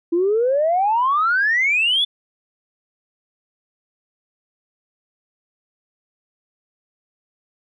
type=exponential sweep; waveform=sine; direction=up; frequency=329.6 to 3520 Hz; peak=-14 dBFS; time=0.12-2.05 s; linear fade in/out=10 ms; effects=tanh soft clip ceiling -10 dBFS